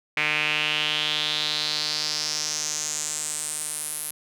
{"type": "tone with band-pass filter sweep", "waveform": "sawtooth", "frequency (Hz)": 151.6, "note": "D#3", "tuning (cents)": -45, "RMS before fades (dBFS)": -27, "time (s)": [0.17, 4.11], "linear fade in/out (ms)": 2, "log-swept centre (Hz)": [2300, 11000], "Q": 4.4, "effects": []}